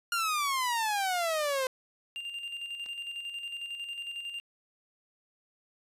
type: exponential sweep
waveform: sawtooth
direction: down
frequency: 1418 to 511 Hz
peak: -24 dBFS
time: 0.12-1.67 s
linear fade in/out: 2 ms
type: tone with tremolo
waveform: triangle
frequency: 2794 Hz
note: F7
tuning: in tune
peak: -33 dBFS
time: 2.16-4.4 s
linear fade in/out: 0 ms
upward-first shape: square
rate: 11 Hz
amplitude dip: 45%
type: clicks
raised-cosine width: 0.2 ms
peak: -40 / -32 dBFS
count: 2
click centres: 2.858 / 2.862 s
effects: resampled to 32000 Hz